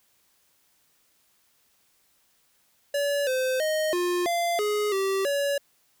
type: tone with pitch steps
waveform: square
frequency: 571 / 516 / 622 / 354.5 / 689 / 418.1 / 387.8 / 566 Hz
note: D5 / C5 / D#5 / F4 / F5 / G#4 / G4 / C#5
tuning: -49 / -24 / -1 / +26 / -24 / +12 / -19 / +36 cents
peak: -24 dBFS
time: 2.94-5.58 s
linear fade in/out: 5 ms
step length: 330 ms
effects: white hiss -66 dBFS RMS until 6 s